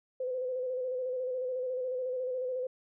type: tone with vibrato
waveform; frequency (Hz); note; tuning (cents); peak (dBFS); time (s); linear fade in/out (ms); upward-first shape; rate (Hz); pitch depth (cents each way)
sine; 508; B4; +49; -31; 0.2-2.67; 5; square; 14; 33
effects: none